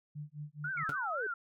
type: tone with tremolo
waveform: sine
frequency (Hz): 148.7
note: D3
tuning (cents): +22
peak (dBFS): -38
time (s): 0.15-0.84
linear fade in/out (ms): 10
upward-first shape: sine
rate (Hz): 4.7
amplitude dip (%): 100
type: tone with vibrato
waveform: sine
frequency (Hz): 1402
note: F6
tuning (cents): +6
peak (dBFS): -34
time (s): 0.64-1.34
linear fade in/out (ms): 5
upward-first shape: triangle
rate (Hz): 3.7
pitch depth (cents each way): 210
type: exponential sweep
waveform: sine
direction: down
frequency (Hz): 2296 to 398.6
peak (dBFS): -37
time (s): 0.77-1.27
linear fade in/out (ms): 5
type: tone with exponential decay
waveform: sawtooth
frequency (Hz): 142.8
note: D3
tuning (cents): -48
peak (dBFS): -32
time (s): 0.89-0.97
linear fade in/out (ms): 0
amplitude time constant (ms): 17
effects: none